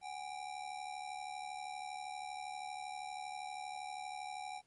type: ring-modulated tone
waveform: square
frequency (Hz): 784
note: G5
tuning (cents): 0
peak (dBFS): -40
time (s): 0.01-4.62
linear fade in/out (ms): 50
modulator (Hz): 36.3
effects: pink hiss -75 dBFS RMS until 4.66 s + MP3 48 kbps